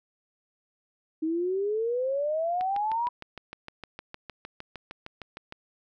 sine exponential sweep, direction up, 311.1 to 987 Hz, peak -25 dBFS, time 1.22-3.09 s, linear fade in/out 10 ms
click train, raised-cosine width 0.3 ms, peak -23 dBFS, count 20, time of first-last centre 2.61-5.524 s, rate 6.52 Hz
effects none

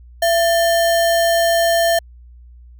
sine tone with sample-and-hold, 673 Hz, E5, 36 cents sharp, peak -12 dBFS, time 0.22-1.99 s, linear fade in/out 5 ms, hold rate 2450 Hz, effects added 60 Hz sine -39 dBFS peak until 2.79 s

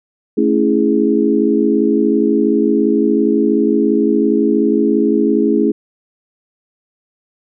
sine chord, A major seventh, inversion none, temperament equal, 220 / 277.2 / 329.6 / 415.3 Hz, A3 / C#4 / E4 / G#4, 0 / 0 / 0 / 0 cents, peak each -16 dBFS, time 0.37-5.72 s, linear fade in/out 10 ms, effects none

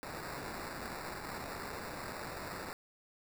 white noise with sample-and-hold, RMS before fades -43 dBFS, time 0.03-2.73 s, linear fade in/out 0 ms, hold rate 3150 Hz, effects none

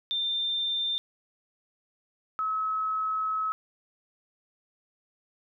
sine tone pair in turn, 3589 / 1287.4 Hz, A7 / E6, +34 / -41 cents, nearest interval octave + tritone, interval 1775 cents, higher first, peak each -26 dBFS, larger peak neither, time 0.11-0.98 / 2.39-3.52 s, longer second, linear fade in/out 0 ms, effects none

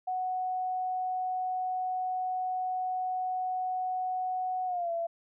sine tone with pitch glide, 740 to 674.7 Hz, F#5 to E5, 0 to +40 cents, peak -29 dBFS, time 0.07-5.07 s, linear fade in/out 10 ms, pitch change -160 cents, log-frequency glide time 4.66-4.91 s, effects none

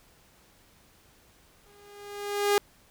sawtooth tone with exponential growth, 408 Hz, G#4, 31 cents flat, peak -15 dBFS, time 1.66-2.58 s, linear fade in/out 0 ms, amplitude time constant 200 ms, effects pink hiss -60 dBFS RMS until 2.9 s

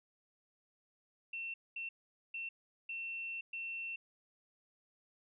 sine tone bursts at uneven times, 2700 Hz, E7, 41 cents sharp, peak -39 dBFS, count 5, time 1.33-1.54 / 1.76-1.89 / 2.34-2.49 / 2.89-3.41 / 3.53-3.96 s, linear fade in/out 5 ms, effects none

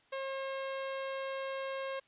sawtooth tone, 538 Hz, C5, 48 cents sharp, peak -32 dBFS, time 0.12-2 s, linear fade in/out 10 ms, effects white hiss -67 dBFS RMS until 2.07 s + resampled to 8000 Hz

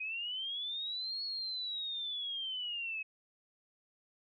sine linear two-way sweep, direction up then down, 2489 to 4371 to 2549 Hz, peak -36 dBFS, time 0-3.03 s, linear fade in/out 10 ms, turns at 1.23 s, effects none

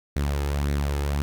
sawtooth tone with flanger, 71.4 Hz, D2, 48 cents flat, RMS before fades -25 dBFS, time 0.16-1.22 s, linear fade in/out 0 ms, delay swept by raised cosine 0.49 to 2.39 ms, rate 1.8 Hz, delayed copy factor +0.5, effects none

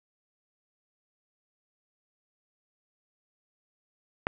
click, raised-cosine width 0.5 ms, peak -11 dBFS, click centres 4.269 s, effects none

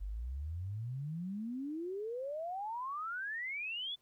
sine exponential sweep, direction up, 46.25 to 3522 Hz, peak -37 dBFS, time 0-3.96 s, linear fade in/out 20 ms, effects pink hiss -75 dBFS RMS until 4.01 s

